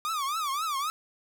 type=tone with vibrato; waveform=45% pulse; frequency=1191 Hz; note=D6; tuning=24 cents sharp; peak=-28 dBFS; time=0.05-0.9 s; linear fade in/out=0 ms; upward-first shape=triangle; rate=3.8 Hz; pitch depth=210 cents each way; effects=none